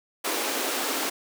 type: high-pass noise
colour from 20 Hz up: pink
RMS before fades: -28 dBFS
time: 0.24-1.1 s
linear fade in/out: 10 ms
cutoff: 260 Hz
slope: 48 dB/octave
effects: none